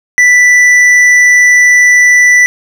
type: tone with hard clipping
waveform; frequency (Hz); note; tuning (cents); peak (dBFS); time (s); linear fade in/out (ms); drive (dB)
sine; 1975.5; B6; 0; -4; 0.18-2.46; 0; 6
effects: none